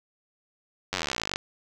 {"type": "slowing click train", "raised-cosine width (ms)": 0.2, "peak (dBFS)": -10, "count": 29, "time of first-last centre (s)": [0.93, 1.359], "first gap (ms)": 10, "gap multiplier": 1.03, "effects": []}